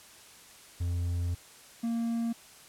triangle tone pair in turn, 87.1 / 231.6 Hz, F2 / A#3, -4 / -11 cents, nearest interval octave + perfect fourth, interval 1693 cents, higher second, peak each -26 dBFS, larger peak neither, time 0.8-1.35 / 1.83-2.33 s, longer first, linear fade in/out 10 ms, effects white hiss -53 dBFS RMS until 2.68 s + low-pass 11000 Hz 12 dB/octave

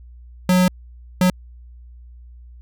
square tone bursts at uneven times, 182.5 Hz, F#3, 24 cents flat, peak -13 dBFS, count 2, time 0.49-0.68 / 1.21-1.3 s, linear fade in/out 2 ms, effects added 60 Hz sine -39 dBFS peak until 2.61 s

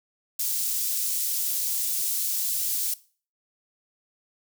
white high-pass noise, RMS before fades -27 dBFS, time 0.39-2.94 s, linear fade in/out 5 ms, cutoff 5800 Hz, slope 12 dB/octave, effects noise-tail reverb RT60 0.4 s tail -19 dB re dry

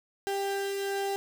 35% pulse tone pair together, 395.5 / 789.6 Hz, G4 / G5, +15 / +12 cents, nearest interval octave, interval 1197 cents, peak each -28 / -37 dBFS, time 0.27-1.16 s, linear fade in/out 0 ms, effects none

